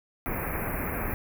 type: band-stop noise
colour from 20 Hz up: pink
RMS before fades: -31 dBFS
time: 0.26-1.14 s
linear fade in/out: 0 ms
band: 2500 to 11000 Hz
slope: 96 dB/octave
effects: none